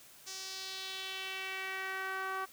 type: tone with band-pass filter sweep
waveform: sawtooth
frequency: 381.2 Hz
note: G4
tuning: 48 cents flat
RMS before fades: -40 dBFS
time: 0.26-2.46 s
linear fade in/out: 20 ms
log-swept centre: 5900 to 1200 Hz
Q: 2.4
effects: white hiss -57 dBFS RMS until 2.52 s